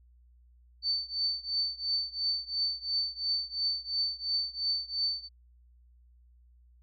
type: tone with tremolo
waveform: sine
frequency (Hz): 4539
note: C#8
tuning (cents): +40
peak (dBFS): -25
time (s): 0.82-5.29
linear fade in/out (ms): 50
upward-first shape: triangle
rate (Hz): 2.9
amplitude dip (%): 95
effects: added 60 Hz sine -57 dBFS peak until 6.82 s